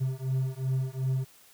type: beating tone pair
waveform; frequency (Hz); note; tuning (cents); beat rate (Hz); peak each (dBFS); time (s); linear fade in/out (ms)
triangle; 130 / 132.7; C3 / C3; -11 / +25; 2.7; -28; 0-1.25; 20
effects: white hiss -57 dBFS RMS until 1.53 s